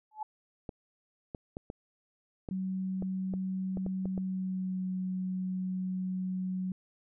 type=tone with exponential growth; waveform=sine; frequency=860 Hz; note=A5; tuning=40 cents flat; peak=-30 dBFS; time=0.11-0.23 s; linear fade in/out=5 ms; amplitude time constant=26 ms
type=clicks; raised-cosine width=2 ms; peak=-25 dBFS; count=11; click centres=0.692 / 1.348 / 1.569 / 1.701 / 2.488 / 3.024 / 3.338 / 3.772 / 3.864 / 4.056 / 4.178 s
type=tone with pitch glide; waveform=sine; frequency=188.3 to 185.6 Hz; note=F#3 to F#3; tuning=+31 to +6 cents; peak=-31 dBFS; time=2.51-6.72 s; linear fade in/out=2 ms; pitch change=-25 cents; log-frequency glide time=4.15-4.86 s
effects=none